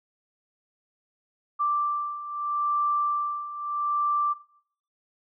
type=beating tone pair; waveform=sine; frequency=1174.7 / 1175.48 Hz; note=D6 / D6; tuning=0 / +1 cents; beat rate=0.78 Hz; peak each=-30 / -26 dBFS; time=1.59-4.34 s; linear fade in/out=20 ms; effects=noise-tail reverb RT60 0.6 s tail -17 dB re dry